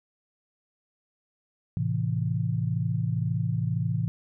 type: chord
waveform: sine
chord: A minor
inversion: none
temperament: just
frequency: 110 / 132 / 165 Hz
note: A2 / C3 / E3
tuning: 0 / +16 / +2 cents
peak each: -28 / -29 / -29 dBFS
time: 1.77-4.08 s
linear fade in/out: 0 ms
effects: none